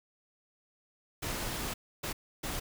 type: noise bursts at uneven times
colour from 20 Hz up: pink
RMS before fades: -36 dBFS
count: 3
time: 1.22-1.74 / 2.03-2.13 / 2.43-2.6 s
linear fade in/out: 10 ms
effects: none